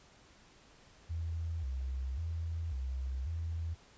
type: tone with vibrato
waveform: sine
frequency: 73.42 Hz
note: D2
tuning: in tune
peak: -34 dBFS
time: 1.09-3.75 s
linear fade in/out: 20 ms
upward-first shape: square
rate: 0.92 Hz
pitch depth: 200 cents each way
effects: pink hiss -61 dBFS RMS until 3.97 s + resampled to 16000 Hz